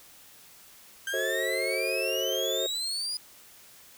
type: exponential sweep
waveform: 35% pulse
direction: up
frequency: 1566 to 4978 Hz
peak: -28 dBFS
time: 1.07-3.17 s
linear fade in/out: 2 ms
type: chord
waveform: triangle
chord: F# diminished seventh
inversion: none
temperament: just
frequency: 370 / 444 / 532.8 / 639.4 Hz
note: F#4 / A4 / C5 / Eb5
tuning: 0 / +16 / +31 / +47 cents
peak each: -33 / -33 / -30 / -34 dBFS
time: 1.13-2.67 s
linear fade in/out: 10 ms
effects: white hiss -53 dBFS RMS until 3.97 s